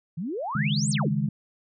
sine exponential two-way sweep, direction up then down, 147.3 to 9050 to 147.3 Hz, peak -28 dBFS, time 0.17-1.11 s, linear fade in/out 10 ms, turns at 0.9 s
sine chord, C# suspended second, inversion none, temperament just, 138.59 / 155.92 / 207.9 Hz, C#3 / D#3 / G#3, 0 / +4 / +2 cents, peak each -27 dBFS, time 0.55-1.29 s, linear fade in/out 5 ms
effects none

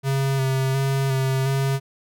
square tone with vibrato, 134.5 Hz, C3, 48 cents sharp, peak -20 dBFS, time 0.03-1.8 s, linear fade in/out 50 ms, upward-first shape square, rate 1.4 Hz, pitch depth 20 cents each way, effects none

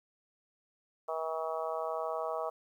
harmonic tone, 160.7 Hz, E3, 44 cents flat, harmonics 3 / 4 / 5 / 6 / 7 / 8, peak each -39 / -36 / -41 / -44 / -40 / -45 dBFS, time 1.08-2.5 s, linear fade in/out 10 ms, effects 11-bit

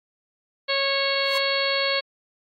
harmonic tone, 550 Hz, C#5, 14 cents flat, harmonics 1 / 2 / 3 / 4 / 5 / 6 / 7 / 8, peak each -26 / -31 / -31 / -28 / -32 / -31 / -32 / -27 dBFS, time 0.68-2.01 s, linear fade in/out 20 ms
sawtooth tone with exponential growth, 1048 Hz, C6, 2 cents sharp, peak -24 dBFS, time 1.16-1.38 s, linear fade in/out 5 ms, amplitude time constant 47 ms
effects AAC 48 kbps

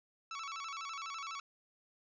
sawtooth tone with vibrato, 1218 Hz, D#6, 37 cents flat, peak -37 dBFS, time 0.31-1.4 s, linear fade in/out 2 ms, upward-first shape square, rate 12 Hz, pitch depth 140 cents each way, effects resampled to 16000 Hz + 13-bit

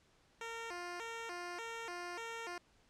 10% pulse tone with vibrato, 401.7 Hz, G4, 42 cents sharp, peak -34 dBFS, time 0.41-2.58 s, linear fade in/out 2 ms, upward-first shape square, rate 1.7 Hz, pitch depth 230 cents each way, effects pink hiss -70 dBFS RMS until 2.89 s + low-pass 7000 Hz 12 dB/octave

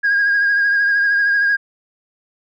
sine tone with vibrato, 1631 Hz, G#6, 32 cents flat, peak -11 dBFS, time 0.03-1.57 s, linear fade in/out 20 ms, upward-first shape sine, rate 13 Hz, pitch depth 30 cents each way, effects tanh soft clip ceiling -10 dBFS

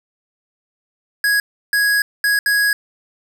square tone bursts at uneven times, 1661.2 Hz, G#6, in tune, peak -14 dBFS, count 4, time 1.24-1.4 / 1.73-2.02 / 2.24-2.39 / 2.46-2.73 s, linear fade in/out 2 ms, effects none

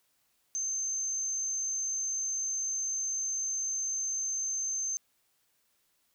sine tone, 6272 Hz, G8, in tune, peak -30 dBFS, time 0.55-4.97 s, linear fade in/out 0 ms, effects white hiss -73 dBFS RMS until 6.14 s

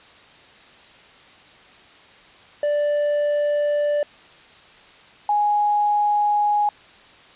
triangle / sine tone pair in turn, 587.3 / 830.6 Hz, D5 / G#5, 0 / 0 cents, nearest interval tritone, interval 600 cents, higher second, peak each -16 dBFS, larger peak neither, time 2.63-4.03 / 5.29-6.69 s, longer neither, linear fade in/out 2 ms, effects white hiss -48 dBFS RMS until 7.35 s + resampled to 8000 Hz

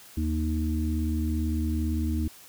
harmonic tone, 77.78 Hz, D#2, in tune, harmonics 1 / 3 / 4, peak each -26 / -31 / -32 dBFS, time 0.17-2.28 s, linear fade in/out 5 ms, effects white hiss -50 dBFS RMS until 2.48 s

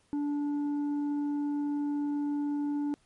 triangle tone with tanh clipping, 290.5 Hz, D4, 19 cents flat, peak -29 dBFS, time 0.13-2.94 s, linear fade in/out 0 ms, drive 9 dB, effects pink hiss -68 dBFS RMS until 3.05 s + MP3 48 kbps

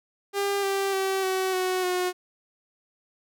sawtooth tone with pitch steps, 400 / 392.2 / 384.6 / 377.1 / 369.8 / 362.6 Hz, G4 / G4 / G4 / F#4 / F#4 / F#4, +35 / +1 / -33 / +33 / -1 / -35 cents, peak -20 dBFS, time 0.33-2.13 s, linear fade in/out 50 ms, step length 300 ms, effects none

